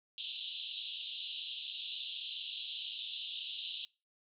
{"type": "band-pass noise", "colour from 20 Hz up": "white", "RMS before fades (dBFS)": -43, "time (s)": [0.18, 3.85], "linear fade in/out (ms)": 0, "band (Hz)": [2800, 3900], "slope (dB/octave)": 96, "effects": ["noise-tail reverb RT60 0.3 s tail -23 dB re dry"]}